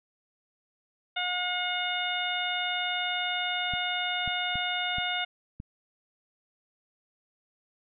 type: harmonic tone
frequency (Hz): 720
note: F#5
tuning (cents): -47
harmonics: 1 / 2 / 3 / 4 / 5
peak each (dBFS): -34 / -34 / -34 / -34 / -34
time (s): 1.16-5.25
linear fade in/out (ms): 10
type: clicks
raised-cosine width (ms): 5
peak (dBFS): -26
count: 5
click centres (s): 3.737 / 4.277 / 4.556 / 4.984 / 5.601
effects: none